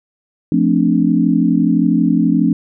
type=chord; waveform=sine; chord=D minor seventh; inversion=first; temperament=equal; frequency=174.61 / 220 / 261.6 / 293.7 Hz; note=F3 / A3 / C4 / D4; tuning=0 / 0 / 0 / 0 cents; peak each=-16 dBFS; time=0.52-2.53 s; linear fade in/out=2 ms; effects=none